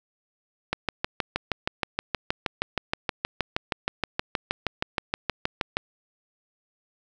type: click train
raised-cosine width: 0.3 ms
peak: -8 dBFS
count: 33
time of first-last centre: 0.73-5.769 s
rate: 6.35 Hz
effects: none